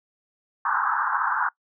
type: band-pass noise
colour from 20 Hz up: white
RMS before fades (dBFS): -24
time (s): 0.65-1.49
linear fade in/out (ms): 5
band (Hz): 820 to 1600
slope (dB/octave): 96
effects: noise-tail reverb RT60 0.1 s tail -22 dB re dry